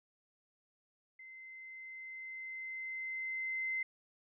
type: tone with level ramp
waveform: sine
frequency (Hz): 2067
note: C7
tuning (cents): -22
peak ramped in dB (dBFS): -50 to -33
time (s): 1.19-3.83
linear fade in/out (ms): 5
effects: none